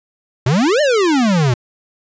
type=exponential two-way sweep; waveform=square; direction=up then down; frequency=116.54 to 623 to 116.54 Hz; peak=-12 dBFS; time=0.46-1.54 s; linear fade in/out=5 ms; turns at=0.81 s; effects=resampled to 16000 Hz